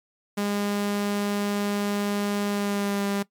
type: tone with pitch glide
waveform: sawtooth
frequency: 203.9 to 200.4 Hz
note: G#3 to G3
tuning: -32 to +38 cents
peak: -20 dBFS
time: 0.37-3.23 s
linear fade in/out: 10 ms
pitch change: -30 cents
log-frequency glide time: 2.48-3.03 s
effects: noise-tail reverb RT60 0.1 s tail -19 dB re dry + MP3 96 kbps